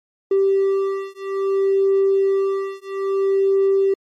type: beating tone pair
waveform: triangle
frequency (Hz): 390 / 390.6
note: G4 / G4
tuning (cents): -9 / -6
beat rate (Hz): 0.6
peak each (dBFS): -16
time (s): 0.31-3.94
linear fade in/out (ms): 5
effects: tanh soft clip ceiling -9 dBFS + MP3 64 kbps